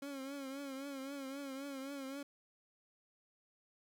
30% pulse tone with vibrato, 274.1 Hz, C#4, 19 cents flat, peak -40 dBFS, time 0.02-2.23 s, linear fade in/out 5 ms, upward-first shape triangle, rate 3.8 Hz, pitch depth 77 cents each way, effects none

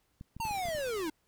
clicks, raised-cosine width 5 ms, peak -32 dBFS, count 8, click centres 0.211 / 0.366 / 0.401 / 0.453 / 0.51 / 0.655 / 0.686 / 0.75 s
square linear sweep, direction down, 932.3 to 295.7 Hz, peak -33 dBFS, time 0.4-1.1 s, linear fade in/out 5 ms
pink noise with tremolo, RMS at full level -50 dBFS, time 0.44-1.09 s, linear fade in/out 10 ms, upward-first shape square, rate 9.5 Hz, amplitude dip 25%
effects pink hiss -74 dBFS RMS until 1.27 s

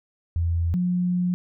sine tone pair in turn, 84.4 / 178.84 Hz, E2 / F3, +41 / +41 cents, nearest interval octave + minor second, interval 1300 cents, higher second, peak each -20 dBFS, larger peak neither, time 0.36-0.74 / 0.74-1.34 s, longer second, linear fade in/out 0 ms, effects none

